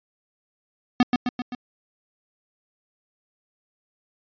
square tone with echo, 246.9 Hz, B3, in tune, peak -14 dBFS, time 1-1.03 s, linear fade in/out 2 ms, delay 130 ms, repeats 4, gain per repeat -4 dB, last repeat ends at 1.55 s, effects resampled to 11025 Hz

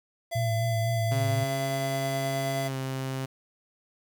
square tone, 675 Hz, E5, 41 cents sharp, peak -30 dBFS, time 0.31-2.69 s, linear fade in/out 20 ms
sine tone with vibrato, 113.5 Hz, A#2, 46 cents flat, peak -25 dBFS, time 0.35-1.44 s, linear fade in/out 10 ms, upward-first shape sine, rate 4 Hz, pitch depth 67 cents each way
sawtooth tone with pitch glide, 136.9 to 132.62 Hz, C#3 to C3, -21 to +24 cents, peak -26 dBFS, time 1.11-3.26 s, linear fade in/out 10 ms, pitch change -55 cents, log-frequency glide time 2.64-2.76 s
effects 9-bit

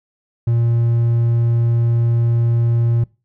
triangle tone, 117.2 Hz, A#2, 10 cents sharp, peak -11 dBFS, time 0.47-3.04 s, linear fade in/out 5 ms, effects noise-tail reverb RT60 0.3 s tail -23 dB re dry

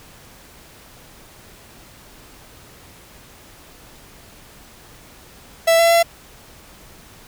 45% pulse tone with pitch steps, 662 / 673 / 677 Hz, E5 / E5 / E5, +7 / +36 / +46 cents, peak -11 dBFS, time 5.67-6.03 s, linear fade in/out 10 ms, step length 120 ms, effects pink hiss -45 dBFS RMS until 7.27 s

